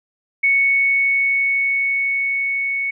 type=tone with level ramp; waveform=sine; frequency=2217 Hz; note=C#7; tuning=in tune; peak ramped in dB=-12 to -19 dBFS; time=0.43-2.91 s; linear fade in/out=10 ms; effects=none